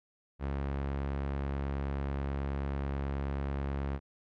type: tone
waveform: sawtooth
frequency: 69.3 Hz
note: C#2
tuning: in tune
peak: -28 dBFS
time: 0.39-4 s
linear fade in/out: 50 ms
effects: low-pass 2000 Hz 12 dB/octave